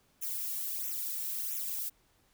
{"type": "noise with flanger", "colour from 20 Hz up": "violet", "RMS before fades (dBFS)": -36, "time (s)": [0.21, 1.9], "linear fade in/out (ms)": 20, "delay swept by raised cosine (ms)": [0.21, 2.01], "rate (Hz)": 1.5, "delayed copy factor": -0.95, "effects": ["pink hiss -69 dBFS RMS until 2.33 s"]}